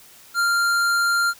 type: tone with hard clipping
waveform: sine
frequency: 1392 Hz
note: F6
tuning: 6 cents flat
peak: -19 dBFS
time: 0.34-1.34 s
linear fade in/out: 50 ms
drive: 15 dB
effects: white hiss -48 dBFS RMS until 1.39 s